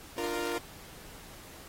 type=chord; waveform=sawtooth; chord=Bb major; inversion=first; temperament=equal with one note detuned; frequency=298.1 / 349.2 / 466.2 Hz; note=D4 / F4 / Bb4; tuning=+26 / 0 / 0 cents; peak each=-35 / -31 / -31 dBFS; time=0.18-0.58 s; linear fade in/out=0 ms; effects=pink hiss -50 dBFS RMS until 1.68 s + AAC 48 kbps